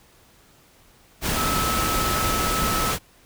sine tone in noise, 1300 Hz, E6, 24 cents flat, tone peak -25 dBFS, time 1.34-2.95 s, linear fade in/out 50 ms, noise pink, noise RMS -24 dBFS, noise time 1.21-2.99 s, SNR -4 dB, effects pink hiss -55 dBFS RMS until 3.25 s

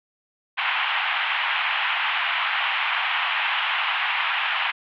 white band-pass noise, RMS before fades -24 dBFS, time 0.57-4.72 s, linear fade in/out 20 ms, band 770 to 3100 Hz, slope 48 dB/octave, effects none

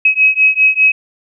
sine beating tone pair, 2549 / 2554 Hz, D#7 / D#7, +41 / +45 cents, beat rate 5 Hz, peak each -11 dBFS, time 0.05-0.92 s, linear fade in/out 5 ms, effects none

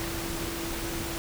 sine tone in noise, 335.1 Hz, E4, 29 cents sharp, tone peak -36 dBFS, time 0-1.18 s, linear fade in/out 0 ms, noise pink, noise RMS -34 dBFS, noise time 0-1.18 s, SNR -5 dB, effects none

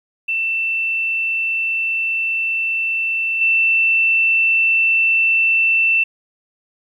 sine tone with level steps, 2675 Hz, E7, 25 cents sharp, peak -17 / -12 dBFS, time 0.28-6.04 s, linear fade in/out 10 ms, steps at 3.41 s, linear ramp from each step 5 ms, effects 9-bit

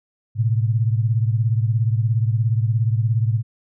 sine beating tone pair, 110 / 127 Hz, A2 / B2, 0 / +49 cents, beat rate 17 Hz, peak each -17 / -22 dBFS, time 0.35-3.43 s, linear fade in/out 50 ms, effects none

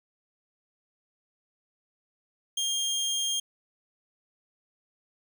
25% pulse tone, 3215 Hz, G7, 43 cents sharp, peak -23 dBFS, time 2.57-3.4 s, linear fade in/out 5 ms, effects none

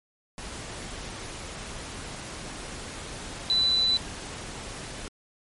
sine tone in noise, 3987 Hz, B7, 16 cents sharp, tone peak -20 dBFS, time 3.5-3.97 s, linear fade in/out 0 ms, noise pink, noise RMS -38 dBFS, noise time 0.38-5.08 s, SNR +15 dB, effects low-pass 12000 Hz 12 dB/octave + MP3 48 kbps

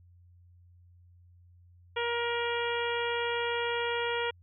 harmonic tone, 472.7 Hz, A#4, 24 cents sharp, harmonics 1 / 2 / 3 / 4 / 5 / 6 / 7, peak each -32 / -35 / -37 / -38 / -39 / -40 / -40 dBFS, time 1.96-4.31 s, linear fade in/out 10 ms, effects added 88 Hz sine -55 dBFS peak until 4.42 s

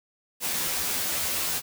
white noise with comb filter, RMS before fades -28 dBFS, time 0.4-1.62 s, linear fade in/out 50 ms, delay 12 ms, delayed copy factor +0.85, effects none

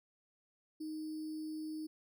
sine tone with sample-and-hold, 311.1 Hz, D#4, in tune, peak -39 dBFS, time 0.8-1.87 s, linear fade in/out 10 ms, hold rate 4900 Hz, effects none

